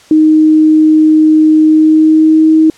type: tone with pitch glide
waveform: sine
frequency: 311.3 to 316.2 Hz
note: D#4 to D#4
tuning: +1 to +28 cents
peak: -3 dBFS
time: 0.11-2.7 s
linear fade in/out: 2 ms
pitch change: +27 cents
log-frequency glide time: 1.63-2.55 s
effects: white hiss -41 dBFS RMS until 2.77 s + low-pass 7000 Hz 12 dB/octave

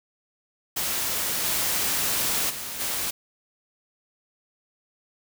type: noise with level steps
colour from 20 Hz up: white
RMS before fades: -27 / -25 / -34 / -28 dBFS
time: 0.76-3.11 s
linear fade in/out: 10 ms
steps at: 1.43 / 2.49 / 2.79 s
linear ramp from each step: 20 ms
effects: none

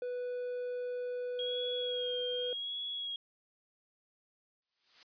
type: tone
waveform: triangle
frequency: 493.9 Hz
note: B4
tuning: in tune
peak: -33 dBFS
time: 0.02-2.53 s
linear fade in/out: 2 ms
type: tone with vibrato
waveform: sine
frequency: 3280 Hz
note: G#7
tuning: 22 cents flat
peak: -36 dBFS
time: 1.39-3.16 s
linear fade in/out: 2 ms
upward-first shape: sine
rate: 0.86 Hz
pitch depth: 43 cents each way
type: noise with exponential growth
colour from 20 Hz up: blue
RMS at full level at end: -46 dBFS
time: 4.62-5.03 s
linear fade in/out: 2 ms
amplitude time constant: 87 ms
effects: resampled to 11025 Hz

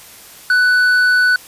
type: tone with hard clipping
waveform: sine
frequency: 1489 Hz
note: F#6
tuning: 11 cents sharp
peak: -11 dBFS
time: 0.5-1.36 s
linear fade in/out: 2 ms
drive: 5 dB
effects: white hiss -39 dBFS RMS until 1.47 s + resampled to 32000 Hz

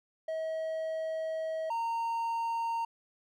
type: tone pair in turn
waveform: triangle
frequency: 640 / 921.1 Hz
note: D#5 / A#5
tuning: +49 / -21 cents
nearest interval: tritone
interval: 630 cents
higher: second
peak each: -30 / -28 dBFS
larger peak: second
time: 0.28-1.7 / 1.7-2.85 s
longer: first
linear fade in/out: 5 ms
effects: none

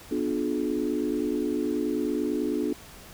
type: chord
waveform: sine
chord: B diminished seventh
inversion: none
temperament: just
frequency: 246.9 / 296.3 / 355.6 / 426.7 Hz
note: B3 / D4 / F4 / Ab4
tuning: 0 / +15 / +31 / +47 cents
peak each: -31 / -28 / -31 / -32 dBFS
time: 0.11-2.73 s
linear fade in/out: 5 ms
effects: pink hiss -47 dBFS RMS until 3.13 s

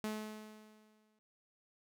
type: tone with exponential decay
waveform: sawtooth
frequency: 215 Hz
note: A3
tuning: 40 cents flat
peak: -32 dBFS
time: 0.04-1.19 s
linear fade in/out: 0 ms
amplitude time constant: 250 ms
effects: noise-tail reverb RT60 0.2 s tail -24 dB re dry

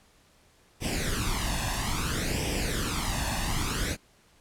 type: noise with flanger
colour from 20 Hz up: pink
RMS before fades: -29 dBFS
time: 0.8-3.97 s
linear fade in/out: 50 ms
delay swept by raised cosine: 0.36 to 1.14 ms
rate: 0.6 Hz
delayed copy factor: +0.7
effects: pink hiss -61 dBFS RMS until 4.4 s + low-pass 11000 Hz 12 dB/octave

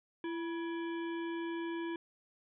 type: harmonic tone with a mistuned harmonic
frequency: 335.9 Hz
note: E4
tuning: 33 cents sharp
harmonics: 1 / 3 / 5 / 7 / 9 / 10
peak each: -36 / -46 / -48 / -53 / -58 / -57 dBFS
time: 0.24-1.96 s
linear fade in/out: 2 ms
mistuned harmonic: 3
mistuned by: -60 cents
effects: none

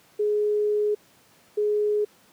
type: tone pair in turn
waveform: sine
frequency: 418.8 / 418.8 Hz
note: G#4 / G#4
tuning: +15 / +15 cents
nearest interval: unison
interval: 0 cents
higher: neither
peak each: -20 dBFS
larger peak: neither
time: 0.19-0.95 / 1.57-2.05 s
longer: first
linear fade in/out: 10 ms
effects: pink hiss -57 dBFS RMS until 2.32 s + high-pass 150 Hz 12 dB/octave

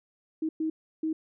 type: tone bursts at uneven times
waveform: sine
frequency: 316.8 Hz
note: D#4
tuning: 31 cents sharp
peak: -26 dBFS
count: 3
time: 0.42-0.49 / 0.6-0.7 / 1.03-1.13 s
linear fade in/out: 5 ms
effects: none

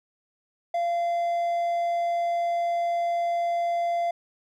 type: tone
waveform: triangle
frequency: 688 Hz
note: F5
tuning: 26 cents flat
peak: -21 dBFS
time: 0.74-4.11 s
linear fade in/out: 5 ms
effects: none

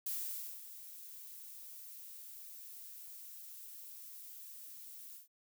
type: noise with ADSR envelope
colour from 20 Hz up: violet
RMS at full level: -38 dBFS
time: 0.06-5.28 s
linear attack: 5 ms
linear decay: 540 ms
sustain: -13 dB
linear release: 130 ms
effects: none

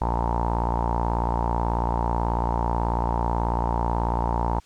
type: tone with low-pass filter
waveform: sawtooth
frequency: 58.27 Hz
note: A#1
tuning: in tune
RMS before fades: -24 dBFS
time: 0.01-4.6 s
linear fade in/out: 5 ms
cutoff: 910 Hz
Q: 9.6
effects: white hiss -56 dBFS RMS until 4.65 s + low-pass 7000 Hz 12 dB/octave

